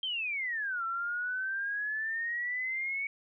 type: exponential two-way sweep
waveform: sine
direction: down then up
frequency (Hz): 3201 to 1337 to 2244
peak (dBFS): -31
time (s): 0.03-3.07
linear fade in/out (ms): 2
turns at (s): 0.84
effects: none